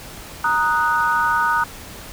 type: chord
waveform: sine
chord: D# minor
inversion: second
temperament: equal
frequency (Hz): 932.3 / 1244.5 / 1480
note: A#5 / D#6 / F#6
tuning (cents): 0 / 0 / 0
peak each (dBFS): -20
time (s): 0.44-1.64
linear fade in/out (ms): 5
effects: pink hiss -37 dBFS RMS until 2.12 s